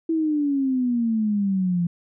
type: exponential sweep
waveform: sine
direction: down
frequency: 329.6 to 170 Hz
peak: -19 dBFS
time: 0.09-1.87 s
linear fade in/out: 5 ms
effects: none